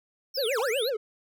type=linear two-way sweep; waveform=square; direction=down then up; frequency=5588 to 740 to 4468 Hz; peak=-30 dBFS; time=0.34-0.9 s; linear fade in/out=20 ms; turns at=0.6 s
type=tone with vibrato; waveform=triangle; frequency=493.9 Hz; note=B4; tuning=in tune; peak=-24 dBFS; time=0.37-0.97 s; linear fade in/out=10 ms; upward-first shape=triangle; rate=8.1 Hz; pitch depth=290 cents each way
effects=none